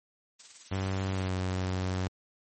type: noise with tremolo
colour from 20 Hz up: blue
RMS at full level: -43 dBFS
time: 0.39-1.29 s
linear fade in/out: 10 ms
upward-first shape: triangle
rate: 19 Hz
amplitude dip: 65%
type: tone with pitch glide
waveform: sawtooth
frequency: 95.7 to 92.76 Hz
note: G2 to F#2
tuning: -41 to +5 cents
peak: -25 dBFS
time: 0.71-2.08 s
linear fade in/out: 10 ms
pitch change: -54 cents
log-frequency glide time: 1.08-1.32 s
effects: MP3 32 kbps